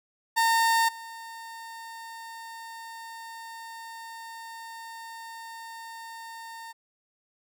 30% pulse tone with level steps, 912 Hz, A#5, 38 cents flat, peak -18 / -37 dBFS, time 0.36-6.73 s, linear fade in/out 20 ms, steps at 0.88 s, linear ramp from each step 10 ms, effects none

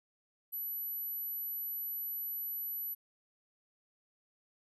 sine tone, 11840 Hz, F#9, in tune, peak -36 dBFS, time 0.52-2.95 s, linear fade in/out 20 ms, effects none

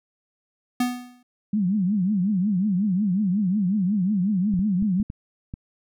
square tone with exponential decay, 246.9 Hz, B3, in tune, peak -18 dBFS, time 0.8-1.23 s, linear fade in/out 5 ms, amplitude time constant 93 ms
sine tone with vibrato, 195.2 Hz, G3, 7 cents flat, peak -19 dBFS, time 1.53-5.03 s, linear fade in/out 5 ms, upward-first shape triangle, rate 5.5 Hz, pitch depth 220 cents each way
clicks, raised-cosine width 5 ms, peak -20 dBFS, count 6, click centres 4.539 / 4.592 / 4.825 / 5 / 5.101 / 5.539 s
effects none

